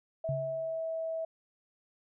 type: tone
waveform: sine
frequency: 650 Hz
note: E5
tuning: 24 cents flat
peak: -32 dBFS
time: 0.24-1.25 s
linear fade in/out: 5 ms
type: tone with exponential decay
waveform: sine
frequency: 138.59 Hz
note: C#3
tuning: in tune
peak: -29 dBFS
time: 0.29-0.8 s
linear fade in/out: 0 ms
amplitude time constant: 110 ms
effects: none